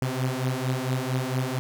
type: beating tone pair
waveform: sawtooth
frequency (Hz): 127 / 131.4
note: B2 / C3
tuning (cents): +49 / +8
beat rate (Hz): 4.4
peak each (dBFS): -24 / -24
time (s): 0.02-1.59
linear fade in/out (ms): 0
effects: none

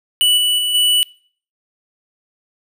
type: tone with level steps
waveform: square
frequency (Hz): 2960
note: F#7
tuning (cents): 0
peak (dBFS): -11 / -14 / -17 / -12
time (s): 0.21-1.03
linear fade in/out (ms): 0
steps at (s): 0.37 / 0.58 / 0.74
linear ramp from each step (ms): 10
effects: noise-tail reverb RT60 0.5 s tail -24 dB re dry

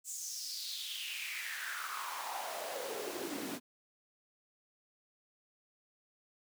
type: noise with high-pass filter sweep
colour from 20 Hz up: pink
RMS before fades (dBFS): -41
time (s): 0.04-3.6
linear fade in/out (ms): 50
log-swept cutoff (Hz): 7700 to 240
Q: 5.1
effects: none

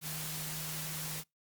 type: tone in noise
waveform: sine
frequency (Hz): 155.56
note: D#3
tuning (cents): 0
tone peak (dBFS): -43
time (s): 0.01-1.24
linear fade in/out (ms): 50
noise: white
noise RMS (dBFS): -40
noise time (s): 0.01-1.24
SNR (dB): -6
effects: noise-tail reverb RT60 0.2 s tail -26 dB re dry + Opus 48 kbps

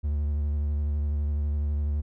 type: tone with vibrato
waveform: triangle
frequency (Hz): 73.42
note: D2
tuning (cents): 0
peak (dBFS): -22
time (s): 0.03-2.02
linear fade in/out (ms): 20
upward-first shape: sine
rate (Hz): 12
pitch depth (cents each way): 30
effects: none

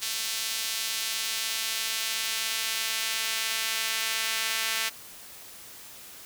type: tone with high-pass filter sweep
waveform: sawtooth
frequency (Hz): 223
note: A3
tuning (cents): +23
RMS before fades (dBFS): -30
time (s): 0.01-4.9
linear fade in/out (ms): 20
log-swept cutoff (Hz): 3800 to 2200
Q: 0.96
effects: white hiss -46 dBFS RMS until 6.25 s

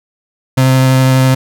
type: tone with vibrato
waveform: 35% pulse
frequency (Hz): 130.81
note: C3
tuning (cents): 0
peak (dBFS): -5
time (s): 0.57-1.35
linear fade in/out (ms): 10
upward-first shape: triangle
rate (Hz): 12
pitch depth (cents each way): 10
effects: none

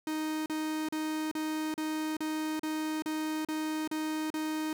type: tone bursts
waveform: 45% pulse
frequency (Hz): 311.1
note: D#4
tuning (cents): 0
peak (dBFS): -31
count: 11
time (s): 0.07-4.73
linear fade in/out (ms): 2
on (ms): 390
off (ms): 37
effects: none

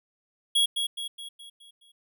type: tone with echo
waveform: square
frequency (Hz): 3322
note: G#7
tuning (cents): 0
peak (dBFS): -20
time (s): 0.55-0.66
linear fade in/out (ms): 10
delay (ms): 210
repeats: 6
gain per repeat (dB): -6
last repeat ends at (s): 1.92
effects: none

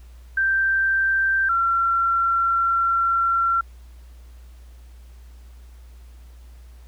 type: tone pair in turn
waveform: sine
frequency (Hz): 1568 / 1362.3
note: G6 / F6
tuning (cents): 0 / -43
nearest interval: major second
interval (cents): 243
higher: first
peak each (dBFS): -17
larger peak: neither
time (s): 0.37-1.49 / 1.49-3.61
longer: second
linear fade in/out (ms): 5
effects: added 60 Hz sine -41 dBFS peak until 6.87 s + pink hiss -58 dBFS RMS until 6.87 s

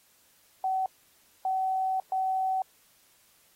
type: tone bursts at uneven times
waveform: sine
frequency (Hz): 758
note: F#5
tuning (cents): +42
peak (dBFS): -25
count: 3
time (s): 0.64-0.86 / 1.45-2 / 2.12-2.62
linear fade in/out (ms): 2
effects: white hiss -63 dBFS RMS until 3.55 s + AAC 48 kbps

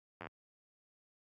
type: slowing click train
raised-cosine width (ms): 0.5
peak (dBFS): -29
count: 6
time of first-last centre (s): 0.21-0.27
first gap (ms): 11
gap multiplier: 1.04
effects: high-pass 80 Hz 12 dB/octave + AAC 48 kbps

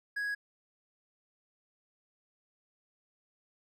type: tone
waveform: triangle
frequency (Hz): 1661.2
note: G#6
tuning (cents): 0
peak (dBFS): -30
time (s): 0.16-0.35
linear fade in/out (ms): 10
effects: none

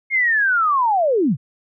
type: linear sweep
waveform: sine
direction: down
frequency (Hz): 2166 to 104.7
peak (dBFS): -14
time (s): 0.1-1.37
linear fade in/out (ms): 50
effects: none

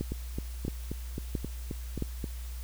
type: two click trains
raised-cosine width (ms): 3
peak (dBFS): -18 / -21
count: 4 / 9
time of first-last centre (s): 0.01-2.023 / 0.12-2.242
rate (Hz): 1.49 / 3.77
effects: added 60 Hz sine -36 dBFS peak until 2.63 s + white hiss -51 dBFS RMS until 2.63 s

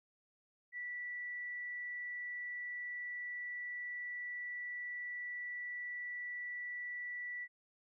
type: tone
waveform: sine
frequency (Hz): 1959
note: B6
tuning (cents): -15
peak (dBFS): -40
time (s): 0.72-7.48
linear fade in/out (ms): 50
effects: none

